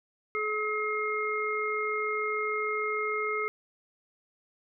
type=harmonic tone; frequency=426.7 Hz; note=G#4; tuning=47 cents sharp; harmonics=1 / 3 / 5; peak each=-32 / -32 / -32 dBFS; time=0.35-3.48 s; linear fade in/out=0 ms; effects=none

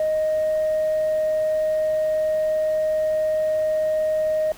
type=tone; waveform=sine; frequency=622.3 Hz; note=D#5; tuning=in tune; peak=-17 dBFS; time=0-4.52 s; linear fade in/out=2 ms; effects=tanh soft clip ceiling -16 dBFS + pink hiss -45 dBFS RMS until 4.57 s

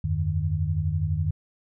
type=tone cluster; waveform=sine; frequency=83.5 / 95.5 / 151.8 Hz; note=E2 / G2 / D#3; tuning=+23 / -45 / -42 cents; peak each=-27 dBFS; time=0.04-1.31 s; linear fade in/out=5 ms; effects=none

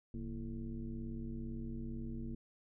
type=tone with frequency modulation; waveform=sine; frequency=130.81 Hz; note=C3; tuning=in tune; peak=-39 dBFS; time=0.14-2.35 s; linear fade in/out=2 ms; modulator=99.8 Hz; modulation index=1.7; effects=none

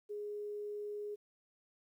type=tone; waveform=sine; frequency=415.3 Hz; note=G#4; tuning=in tune; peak=-39 dBFS; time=0.09-1.16 s; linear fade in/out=20 ms; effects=12-bit

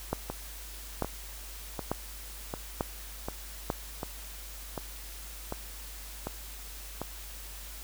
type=two click trains; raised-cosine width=1 ms; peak=-14 / -19 dBFS; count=5 / 10; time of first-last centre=0.13-3.701 / 0.3-7.016 s; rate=1.12 / 1.34 Hz; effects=added 50 Hz sine -44 dBFS peak until 7.83 s + white hiss -46 dBFS RMS until 7.83 s

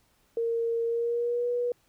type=tone with pitch glide; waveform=sine; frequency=462.1 to 485.1 Hz; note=A#4 to B4; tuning=-15 to -31 cents; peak=-25 dBFS; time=0.37-1.72 s; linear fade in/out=2 ms; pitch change=+84 cents; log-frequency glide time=0.84-1.49 s; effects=pink hiss -67 dBFS RMS until 1.88 s

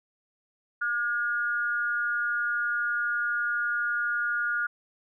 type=tone with amplitude modulation; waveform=sine; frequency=1432 Hz; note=F6; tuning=43 cents sharp; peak=-22 dBFS; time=0.81-4.67 s; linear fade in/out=10 ms; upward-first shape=sine; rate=232 Hz; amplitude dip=65%; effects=none

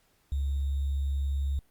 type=tone with sample-and-hold; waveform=sine; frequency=69.3 Hz; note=C#2; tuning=in tune; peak=-26 dBFS; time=0.32-1.59 s; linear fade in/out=0 ms; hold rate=3675 Hz; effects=pink hiss -68 dBFS RMS until 1.7 s + Opus 48 kbps

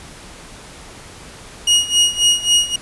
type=tone with tremolo; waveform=sawtooth; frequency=2882 Hz; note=F#7; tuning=46 cents flat; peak=-6 dBFS; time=1.67-2.76 s; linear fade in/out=5 ms; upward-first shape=sine; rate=3.7 Hz; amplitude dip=85%; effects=pink hiss -38 dBFS RMS until 2.81 s + resampled to 24000 Hz

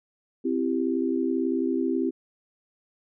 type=chord; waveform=sine; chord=C major; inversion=none; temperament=equal with one note detuned; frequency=261.6 / 333.7 / 392 Hz; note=C4 / E4 / G4; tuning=0 / +21 / 0 cents; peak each=-26 / -27 / -29 dBFS; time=0.44-2.11 s; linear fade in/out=20 ms; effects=none

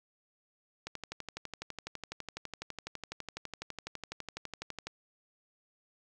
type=click train; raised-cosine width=0.2 ms; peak=-22 dBFS; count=49; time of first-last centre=0.87-4.87 s; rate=12 Hz; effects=none

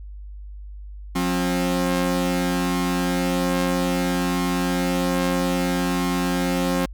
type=tone pair together; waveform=sawtooth; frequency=178.47 / 267.4 Hz; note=F3 / C4; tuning=+38 / +38 cents; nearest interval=perfect fifth; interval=700 cents; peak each=-19 dBFS; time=1.15-6.86 s; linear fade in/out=10 ms; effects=added 50 Hz sine -34 dBFS peak until 6.93 s

